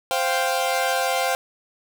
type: chord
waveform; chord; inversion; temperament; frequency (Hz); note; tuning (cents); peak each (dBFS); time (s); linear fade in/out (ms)
sawtooth; C suspended fourth; none; equal; 523.3 / 698.5 / 784; C5 / F5 / G5; 0 / 0 / 0; -21; 0.11-1.35; 0
effects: none